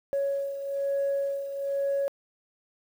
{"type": "beating tone pair", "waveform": "sine", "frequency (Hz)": [556, 557.1], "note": ["C#5", "C#5"], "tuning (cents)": [5, 9], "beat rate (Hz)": 1.1, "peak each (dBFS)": [-26, -32], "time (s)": [0.13, 2.08], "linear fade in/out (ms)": 0, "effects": ["tanh soft clip ceiling -21 dBFS", "9-bit"]}